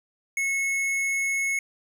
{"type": "tone with hard clipping", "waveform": "sine", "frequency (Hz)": 2188, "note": "C#7", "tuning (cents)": -23, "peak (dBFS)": -25, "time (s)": [0.37, 1.59], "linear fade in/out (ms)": 2, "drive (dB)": 12, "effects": []}